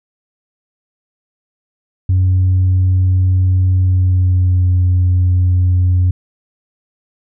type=tone with pitch glide; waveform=sine; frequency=92.5 to 90.44 Hz; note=F#2 to F#2; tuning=0 to -39 cents; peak=-7 dBFS; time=2.09-6.11 s; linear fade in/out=5 ms; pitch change=-39 cents; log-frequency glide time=3.74-4.73 s; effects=tanh soft clip ceiling -7 dBFS